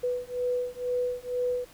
sine beating tone pair, 493.5 / 495.6 Hz, B4 / B4, -1 / +6 cents, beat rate 2.1 Hz, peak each -30 dBFS, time 0.03-1.65 s, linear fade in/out 10 ms, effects pink hiss -53 dBFS RMS until 1.73 s

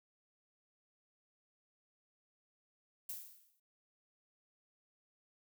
violet noise with exponential decay, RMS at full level -41 dBFS, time 3.09-3.6 s, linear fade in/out 5 ms, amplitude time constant 110 ms, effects none

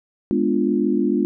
sine chord, G# diminished seventh, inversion none, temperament equal, 207.7 / 246.9 / 293.7 / 349.2 Hz, G#3 / B3 / D4 / F4, 0 / 0 / 0 / 0 cents, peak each -22 dBFS, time 0.31-1.25 s, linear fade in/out 0 ms, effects none

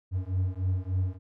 triangle beating tone pair, 91.2 / 94.6 Hz, F#2 / F#2, -24 / +39 cents, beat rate 3.4 Hz, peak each -27 dBFS, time 0.11-1.19 s, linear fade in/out 50 ms, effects none

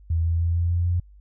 sine tone with pitch steps, 82.41 / 83.46 / 84.53 / 85.61 / 86.71 / 87.82 Hz, E2 / E2 / E2 / F2 / F2 / F2, 0 / +22 / +44 / -34 / -12 / +10 cents, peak -19 dBFS, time 0.1-1 s, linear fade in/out 5 ms, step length 150 ms, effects added 50 Hz sine -46 dBFS peak until 1.2 s

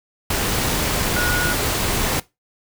sine tone in noise, 1450 Hz, F#6, 35 cents flat, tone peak -21 dBFS, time 1.16-1.53 s, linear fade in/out 5 ms, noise pink, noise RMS -21 dBFS, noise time 0.3-2.2 s, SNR -3 dB, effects noise-tail reverb RT60 0.2 s tail -19 dB re dry

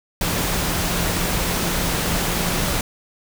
sine tone in noise, 174.61 Hz, F3, in tune, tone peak -29 dBFS, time 0.21-2.81 s, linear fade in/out 2 ms, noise pink, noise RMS -22 dBFS, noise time 0.21-2.81 s, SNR -10 dB, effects none

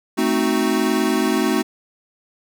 square chord, A diminished seventh, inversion none, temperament equal, 220 / 261.6 / 311.1 / 370 Hz, A3 / C4 / Eb4 / Gb4, 0 / 0 / 0 / 0 cents, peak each -23 dBFS, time 0.17-1.63 s, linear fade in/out 20 ms, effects none

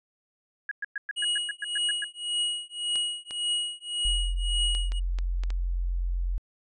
sine tone bursts, 1661.2 Hz, G#6, in tune, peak -28 dBFS, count 11, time 0.69-2.043 s, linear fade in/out 2 ms, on 23 ms, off 110 ms
square tone with tremolo, 2900 Hz, F#7, 35 cents flat, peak -24 dBFS, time 1.16-5 s, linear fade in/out 20 ms, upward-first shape triangle, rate 1.8 Hz, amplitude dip 100%
clicks, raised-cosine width 0.2 ms, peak -22 dBFS, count 7, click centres 2.957 / 3.309 / 4.75 / 4.92 / 5.187 / 5.436 / 5.504 s
sine tone, 44 Hz, F1, 14 cents sharp, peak -25 dBFS, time 4.05-6.38 s, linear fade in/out 0 ms
effects resampled to 24000 Hz

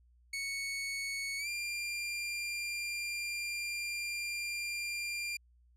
sawtooth tone with pitch glide, 2217 to 2390 Hz, C#7 to D7, 0 to +30 cents, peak -32 dBFS, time 0.33-5.37 s, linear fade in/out 5 ms, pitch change +130 cents, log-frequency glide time 1.38-1.48 s, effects added 60 Hz sine -62 dBFS peak until 5.76 s + low-pass 11000 Hz 12 dB/octave

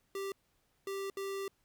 square tone bursts at uneven times, 392 Hz, G4, in tune, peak -37 dBFS, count 3, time 0.15-0.32 / 0.87-1.1 / 1.17-1.48 s, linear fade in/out 2 ms, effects pink hiss -75 dBFS RMS until 1.64 s

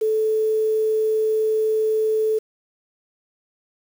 sine tone with quantisation, 436.1 Hz, A4, 15 cents flat, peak -17 dBFS, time 0.01-2.39 s, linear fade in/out 10 ms, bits 7, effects none

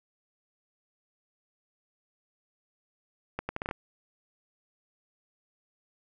accelerating click train, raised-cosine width 0.5 ms, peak -17 dBFS, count 7, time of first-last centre 3.39-3.711 s, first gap 100 ms, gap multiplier 0.74, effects none

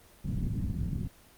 white low-pass noise, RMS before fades -32 dBFS, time 0.24-1.08 s, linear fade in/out 10 ms, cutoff 190 Hz, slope 24 dB/octave, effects pink hiss -57 dBFS RMS until 1.37 s + Opus 24 kbps

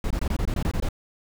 brown noise bursts, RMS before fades -24 dBFS, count 10, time 0.04-0.888 s, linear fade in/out 2 ms, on 65 ms, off 22 ms, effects none

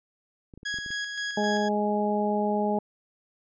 clicks, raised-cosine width 3 ms, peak -32 dBFS, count 7, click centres 0.538 / 0.576 / 0.631 / 0.742 / 0.787 / 0.862 / 0.905 s
sawtooth tone with tremolo, 1661.2 Hz, G#6, in tune, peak -25 dBFS, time 0.65-1.69 s, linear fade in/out 10 ms, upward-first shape square, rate 3.8 Hz, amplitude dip 40%
harmonic tone, 208.4 Hz, G#3, 6 cents sharp, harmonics 1 / 2 / 3 / 4, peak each -27 / -29 / -30 / -29 dBFS, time 1.37-2.79 s, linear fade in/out 5 ms
effects resampled to 16000 Hz

